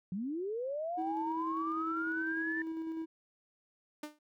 sine linear sweep, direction up, 173.1 to 1789 Hz, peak -34 dBFS, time 0.12-2.62 s, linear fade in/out 2 ms
triangle tone with tremolo, 323.7 Hz, E4, 31 cents flat, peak -33 dBFS, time 0.97-3.06 s, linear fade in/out 20 ms, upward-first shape square, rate 10 Hz, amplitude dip 25%
sawtooth tone with exponential decay, 300 Hz, D4, 37 cents sharp, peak -33 dBFS, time 4.03-4.19 s, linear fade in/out 5 ms, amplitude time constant 34 ms
effects none

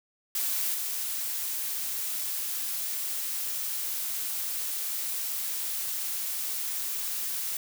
blue noise with level steps, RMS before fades -29 / -32 dBFS, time 0.35-7.57 s, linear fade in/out 2 ms, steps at 0.74 s, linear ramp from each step 5 ms, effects none

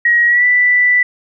sine tone with pitch glide, 1897 to 1976.4 Hz, A#6 to B6, +30 to +1 cents, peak -8 dBFS, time 0.05-1.03 s, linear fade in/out 5 ms, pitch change +71 cents, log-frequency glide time 0.27-0.45 s, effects none

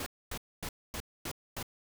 pink noise bursts, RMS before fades -38 dBFS, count 6, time 0-1.628 s, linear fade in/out 2 ms, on 63 ms, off 250 ms, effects none

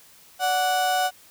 35% pulse tone pair together, 579.2 / 739 Hz, D5 / F#5, -24 / -2 cents, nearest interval major third, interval 422 cents, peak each -29 / -19 dBFS, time 0.39-1.11 s, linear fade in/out 50 ms, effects white hiss -52 dBFS RMS until 1.3 s

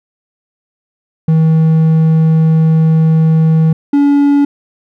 triangle tone pair in turn, 160 / 284.8 Hz, D#3 / C#4, +49 / +47 cents, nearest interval minor seventh, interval 998 cents, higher second, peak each -4 dBFS, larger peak neither, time 1.28-3.73 / 3.93-4.45 s, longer first, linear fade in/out 5 ms, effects none

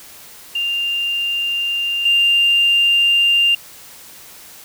sine tone pair in turn, 2794 / 2794 Hz, F7 / F7, 0 / 0 cents, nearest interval unison, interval 0 cents, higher neither, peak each -17 / -10 dBFS, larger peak second, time 0.55-2.05 / 2.05-3.55 s, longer neither, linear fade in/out 5 ms, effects tanh soft clip ceiling -6 dBFS + white hiss -40 dBFS RMS until 4.64 s

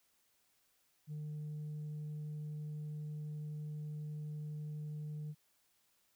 sine tone, 151 Hz, D3, 48 cents sharp, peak -38 dBFS, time 1.07-5.35 s, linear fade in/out 50 ms, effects tanh soft clip ceiling -39 dBFS + white hiss -75 dBFS RMS until 6.15 s

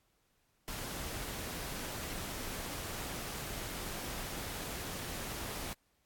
pink noise, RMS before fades -41 dBFS, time 0.68-5.73 s, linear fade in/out 0 ms, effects pink hiss -75 dBFS RMS until 6.05 s + AAC 64 kbps

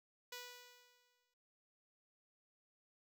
5% pulse tone with exponential decay, 491 Hz, B4, 10 cents flat, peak -34 dBFS, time 0.32-1.34 s, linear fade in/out 5 ms, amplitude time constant 220 ms, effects none

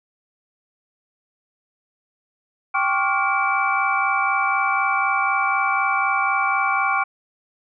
sine tone cluster, 785 / 1091 / 1155 / 1411 / 2312 Hz, G5 / C#6 / D6 / F6 / D7, +2 / -28 / -29 / +17 / -28 cents, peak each -24 dBFS, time 2.74-7.04 s, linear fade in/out 10 ms, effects none

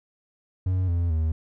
triangle tone with pitch steps, 92.5 / 85.81 / 79.6 Hz, F#2 / F2 / D#2, 0 / -30 / +40 cents, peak -19 dBFS, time 0.66-1.32 s, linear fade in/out 5 ms, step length 220 ms, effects none

